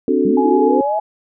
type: chord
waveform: sine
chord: D dominant seventh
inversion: third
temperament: equal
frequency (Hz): 261.6 / 293.7 / 370 / 440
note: C4 / D4 / F#4 / A4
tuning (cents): 0 / 0 / 0 / 0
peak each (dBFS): -18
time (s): 0.08-0.81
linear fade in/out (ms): 2
type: linear sweep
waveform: sine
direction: up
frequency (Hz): 182.7 to 659.3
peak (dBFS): -18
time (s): 0.25-0.99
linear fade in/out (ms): 2
type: tone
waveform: sine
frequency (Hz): 840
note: G#5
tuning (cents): +19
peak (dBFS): -18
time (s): 0.37-1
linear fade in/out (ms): 5
effects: none